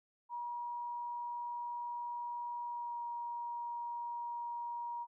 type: tone with pitch glide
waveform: sine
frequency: 957 to 949.3 Hz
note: A#5 to A#5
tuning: +45 to +31 cents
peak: -38 dBFS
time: 0.29-5.07 s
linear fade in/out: 50 ms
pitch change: -14 cents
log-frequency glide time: 2.64-3.03 s
effects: none